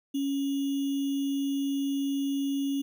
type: tone with sample-and-hold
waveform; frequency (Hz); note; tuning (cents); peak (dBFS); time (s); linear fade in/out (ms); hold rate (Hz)
sine; 277.2; C#4; 0; -26; 0.14-2.82; 10; 3150
effects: none